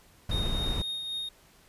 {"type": "noise", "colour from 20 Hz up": "brown", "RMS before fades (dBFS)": -30, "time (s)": [0.29, 0.82], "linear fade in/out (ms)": 5}
{"type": "tone with tremolo", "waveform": "triangle", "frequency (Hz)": 3709, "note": "A#7", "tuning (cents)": -9, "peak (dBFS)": -29, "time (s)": [0.31, 1.29], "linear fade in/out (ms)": 5, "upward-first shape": "triangle", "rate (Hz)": 3.8, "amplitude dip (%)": 40}
{"effects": ["pink hiss -59 dBFS RMS until 1.68 s", "resampled to 32000 Hz"]}